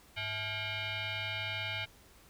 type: tone with frequency modulation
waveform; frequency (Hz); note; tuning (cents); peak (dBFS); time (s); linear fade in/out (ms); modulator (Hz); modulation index
sine; 103; G#2; -14; -34; 0.16-1.86; 20; 756; 4.4
effects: added 60 Hz sine -69 dBFS peak until 2.29 s + pink hiss -60 dBFS RMS until 2.29 s